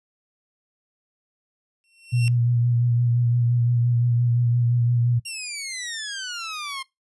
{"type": "tone with exponential growth", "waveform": "sawtooth", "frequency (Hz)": 2717, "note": "F7", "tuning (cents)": -48, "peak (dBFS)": -23, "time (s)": [1.84, 2.28], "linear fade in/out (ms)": 0, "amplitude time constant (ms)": 95}
{"type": "tone with vibrato", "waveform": "sine", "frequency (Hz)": 120, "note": "B2", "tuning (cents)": -49, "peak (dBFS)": -17, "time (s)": [2.12, 5.2], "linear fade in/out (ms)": 20, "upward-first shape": "sine", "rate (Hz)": 5.8, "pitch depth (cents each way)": 27}
{"type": "exponential sweep", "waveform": "15% pulse", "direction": "down", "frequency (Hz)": [2794, 1053], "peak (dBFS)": -23, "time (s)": [5.25, 6.83], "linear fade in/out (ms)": 10}
{"effects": ["noise-tail reverb RT60 0.2 s tail -23 dB re dry", "resampled to 24000 Hz"]}